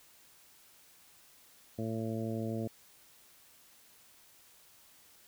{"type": "harmonic tone", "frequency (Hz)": 112.1, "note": "A2", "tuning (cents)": 33, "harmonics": [1, 2, 3, 4, 5, 6], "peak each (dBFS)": [-38, -37, -41, -43, -44, -46], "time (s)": [1.78, 2.68], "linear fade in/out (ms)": 10, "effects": ["white hiss -61 dBFS RMS until 5.27 s"]}